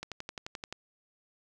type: click train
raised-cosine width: 0.2 ms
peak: -21 dBFS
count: 9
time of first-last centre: 0.03-0.726 s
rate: 11.5 Hz
effects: none